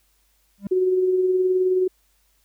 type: tone with exponential growth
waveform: triangle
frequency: 199.8 Hz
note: G3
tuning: 33 cents sharp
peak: -20 dBFS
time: 0.58-0.67 s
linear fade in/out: 2 ms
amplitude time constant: 19 ms
type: tone with tremolo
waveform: sine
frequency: 370 Hz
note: F#4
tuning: in tune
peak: -15 dBFS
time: 0.71-1.88 s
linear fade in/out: 10 ms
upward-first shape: sine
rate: 19 Hz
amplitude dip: 35%
effects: added 50 Hz sine -65 dBFS peak until 2.44 s + white hiss -65 dBFS RMS until 2.44 s